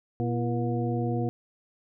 harmonic tone with a mistuned harmonic, 120 Hz, B2, 49 cents flat, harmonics 1 / 2 / 3 / 4 / 6, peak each -28 / -31 / -33 / -34 / -36 dBFS, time 0.2-1.29 s, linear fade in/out 0 ms, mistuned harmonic 3, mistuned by -92 cents, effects none

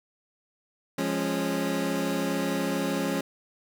25% pulse chord, Db major, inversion first, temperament equal with one note detuned, 174.61 / 207.7 / 274.2 Hz, F3 / Ab3 / Db4, 0 / 0 / -19 cents, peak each -28 / -28 / -25 dBFS, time 0.98-3.21 s, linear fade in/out 5 ms, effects none

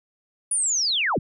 sine linear sweep, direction down, 9870 to 55 Hz, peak -20 dBFS, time 0.51-1.19 s, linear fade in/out 5 ms, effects none

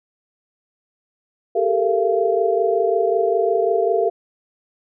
sine tone cluster, 392.3 / 436.2 / 461.6 / 684 Hz, G4 / A4 / A#4 / F5, +1 / -15 / -17 / -36 cents, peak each -21 dBFS, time 1.55-4.1 s, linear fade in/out 10 ms, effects none

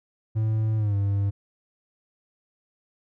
triangle tone with pitch glide, 109.6 to 99.92 Hz, A2 to G2, -6 to +34 cents, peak -19 dBFS, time 0.35-1.31 s, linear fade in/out 20 ms, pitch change -160 cents, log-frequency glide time 0.77-0.95 s, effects none

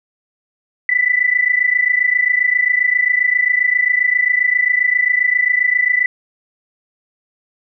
sine tone pair together, 1972.5 / 2000 Hz, B6 / B6, -3 / +21 cents, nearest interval unison, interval 24 cents, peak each -15 dBFS, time 0.89-6.06 s, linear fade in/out 2 ms, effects none

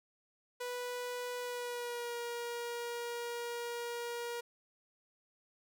sawtooth tone with pitch glide, 492.1 to 474.8 Hz, B4 to A#4, -6 to +32 cents, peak -34 dBFS, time 0.6-4.41 s, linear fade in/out 10 ms, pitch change -62 cents, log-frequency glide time 1.4-2.16 s, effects none

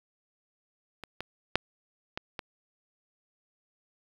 clicks, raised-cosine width 0.3 ms, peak -24 / -19 / -6 / -17 / -19 dBFS, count 5, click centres 1.037 / 1.206 / 1.556 / 2.175 / 2.392 s, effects 7-bit

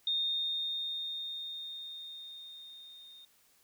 sine tone with level ramp, 3669 Hz, A#7, 28 cents flat, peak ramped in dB -28 to -51 dBFS, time 0.07-3.25 s, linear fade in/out 2 ms, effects white hiss -67 dBFS RMS until 3.63 s

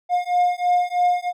triangle beating tone pair, 712 / 715.1 Hz, F5 / F5, +33 / +41 cents, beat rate 3.1 Hz, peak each -18 dBFS, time 0.09-1.33 s, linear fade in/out 50 ms, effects none

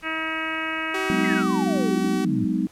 harmonic tone, 319.5 Hz, D#4, 46 cents sharp, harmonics 1 / 2 / 3 / 4 / 5 / 6 / 7 / 8 / 9, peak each -33 / -37 / -37 / -32 / -32 / -33 / -33 / -33 / -38 dBFS, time 0.02-1.44 s, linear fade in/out 50 ms
sawtooth tone, 380 Hz, F#4, 46 cents sharp, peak -23 dBFS, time 0.94-2.25 s, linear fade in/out 5 ms
sine chord, G# minor seventh, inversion third, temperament equal with one note detuned, 185 / 207.7 / 252.1 / 311.1 Hz, F#3 / G#3 / B3 / D#4, 0 / 0 / +36 / 0 cents, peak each -26 dBFS, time 1.1-2.67 s, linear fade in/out 0 ms
sine exponential sweep, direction down, 2100 to 104.7 Hz, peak -27 dBFS, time 1.24-2.45 s, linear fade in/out 5 ms
effects pink hiss -53 dBFS RMS until 2.71 s + low-pass 12000 Hz 12 dB/octave

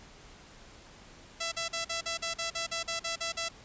5% pulse tone bursts, 667 Hz, E5, 20 cents sharp, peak -20 dBFS, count 13, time 1.4-3.488 s, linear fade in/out 10 ms, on 120 ms, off 44 ms, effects pink hiss -53 dBFS RMS until 3.64 s + resampled to 16000 Hz

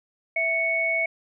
sine tone pair together, 659.1 / 2217 Hz, E5 / C#7, 0 / 0 cents, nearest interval octave + major sixth, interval 2100 cents, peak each -28 / -22 dBFS, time 0.36-1.06 s, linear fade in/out 5 ms, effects none

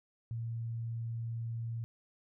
sine tone, 115.3 Hz, A#2, 19 cents flat, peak -35 dBFS, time 0.31-1.84 s, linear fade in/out 0 ms, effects none

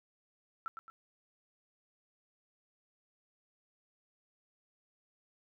sine tone with echo, 1331 Hz, E6, 16 cents sharp, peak -35 dBFS, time 0.66-0.68 s, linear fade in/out 0 ms, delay 110 ms, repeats 2, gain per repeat -7 dB, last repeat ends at 0.9 s, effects none

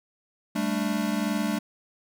square chord, G suspended second, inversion none, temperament equal with one note detuned, 197.82 / 220 / 293.7 Hz, G3 / A3 / D4, +16 / 0 / 0 cents, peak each -30 / -29 / -31 dBFS, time 0.55-1.59 s, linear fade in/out 10 ms, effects none

